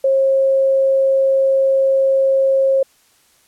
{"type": "tone", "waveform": "sine", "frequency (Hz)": 538, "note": "C5", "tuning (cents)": 48, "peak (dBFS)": -11, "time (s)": [0.04, 2.83], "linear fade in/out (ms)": 5, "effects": ["white hiss -55 dBFS RMS until 3.47 s", "low-pass 12000 Hz 12 dB/octave"]}